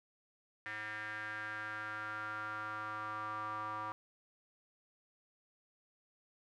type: tone with band-pass filter sweep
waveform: square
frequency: 107 Hz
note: A2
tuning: 48 cents flat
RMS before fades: -42 dBFS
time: 0.66-3.92 s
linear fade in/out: 0 ms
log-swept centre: 1800 to 1100 Hz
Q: 5.9
effects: none